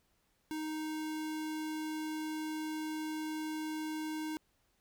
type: tone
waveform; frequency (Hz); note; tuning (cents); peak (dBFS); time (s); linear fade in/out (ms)
square; 311.1; D#4; 0; -37; 0.51-4.37; 0
effects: pink hiss -75 dBFS RMS until 4.8 s